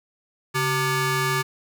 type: ring-modulated tone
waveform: 20% pulse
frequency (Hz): 523.3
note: C5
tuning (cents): 0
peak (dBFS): -13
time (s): 0.54-1.43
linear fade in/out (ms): 20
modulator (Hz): 663
effects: none